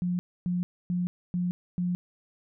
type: tone bursts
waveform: sine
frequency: 177.9 Hz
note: F3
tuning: 32 cents sharp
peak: -25 dBFS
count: 5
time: 0.02-1.95 s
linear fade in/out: 0 ms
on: 170 ms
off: 270 ms
effects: none